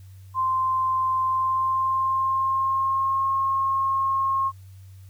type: tone with pitch glide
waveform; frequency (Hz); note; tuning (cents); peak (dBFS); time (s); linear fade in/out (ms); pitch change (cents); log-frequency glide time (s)
sine; 1043 to 1077.9; C6 to C#6; -6 to -49; -20; 0.34-4.52; 50; +57; 1.23-3.29
effects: added 95 Hz sine -42 dBFS peak until 5.09 s + white hiss -61 dBFS RMS until 5.09 s